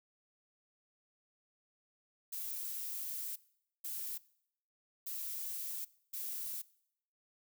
violet noise bursts at uneven times, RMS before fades -41 dBFS, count 4, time 2.32-3.36 / 3.84-4.18 / 5.06-5.85 / 6.13-6.62 s, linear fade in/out 10 ms, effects noise-tail reverb RT60 0.7 s tail -21 dB re dry

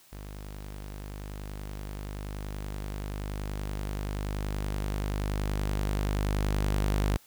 sawtooth tone with level ramp, 50.5 Hz, G#1, 48 cents flat, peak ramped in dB -36 to -20 dBFS, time 0.12-7.17 s, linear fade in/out 10 ms, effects white hiss -58 dBFS RMS until 7.26 s

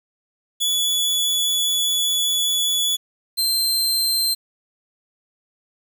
sawtooth tone pair in turn, 3421 / 4135 Hz, A7 / C8, -49 / -21 cents, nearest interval minor third, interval 328 cents, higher second, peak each -15 dBFS, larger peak neither, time 0.6-2.97 / 3.37-4.35 s, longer first, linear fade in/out 20 ms, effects 8-bit

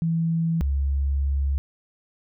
sine tone pair in turn, 164.81 / 69.29 Hz, E3 / C#2, 0 / 0 cents, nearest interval octave + minor third, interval 1500 cents, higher first, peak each -20 dBFS, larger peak neither, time 0.02-0.61 / 0.61-1.58 s, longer second, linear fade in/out 0 ms, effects none

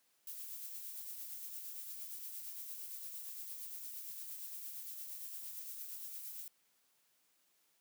violet noise with tremolo, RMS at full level -45 dBFS, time 0.27-6.48 s, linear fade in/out 2 ms, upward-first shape triangle, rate 8.7 Hz, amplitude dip 40%, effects white hiss -75 dBFS RMS until 7.8 s + high-pass 150 Hz 12 dB/octave

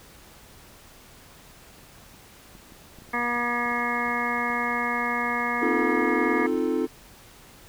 clicks, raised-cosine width 3 ms, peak -35 dBFS, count 10, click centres 2.552 / 2.722 / 2.987 / 3.021 / 3.09 / 3.364 / 3.659 / 3.718 / 4.082 / 4.502 s
harmonic tone, 240 Hz, B3, 49 cents flat, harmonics 1 / 2 / 3 / 4 / 5 / 7 / 8 / 9, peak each -32 / -35 / -34 / -32 / -30 / -31 / -35 / -30 dBFS, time 3.13-6.47 s, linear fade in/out 10 ms
triangle chord, F dominant seventh, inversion second, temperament equal, 261.6 / 311.1 / 349.2 / 440 Hz, C4 / Eb4 / F4 / A4, 0 / 0 / 0 / 0 cents, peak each -26 dBFS, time 5.61-6.87 s, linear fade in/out 20 ms
effects pink hiss -50 dBFS RMS until 7.68 s

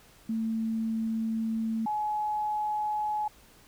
sine tone pair in turn, 223.6 / 846.2 Hz, A3 / G#5, +28 / +32 cents, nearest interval octave + major seventh, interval 2304 cents, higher second, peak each -27 dBFS, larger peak neither, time 0.29-1.86 / 1.86-3.28 s, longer first, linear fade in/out 5 ms, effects pink hiss -57 dBFS RMS until 3.67 s

